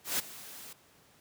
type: noise with ADSR envelope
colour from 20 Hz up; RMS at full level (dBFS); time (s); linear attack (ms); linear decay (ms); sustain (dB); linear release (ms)
white; -29; 0.04-0.73; 150; 14; -18; 4
effects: pink hiss -62 dBFS RMS until 1.2 s + high-pass 100 Hz 12 dB/octave